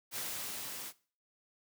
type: noise with level ramp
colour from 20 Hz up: white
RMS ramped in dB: -38 to -44 dBFS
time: 0.11-0.93 s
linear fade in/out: 50 ms
effects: noise-tail reverb RT60 0.4 s tail -19 dB re dry + high-pass 100 Hz 12 dB/octave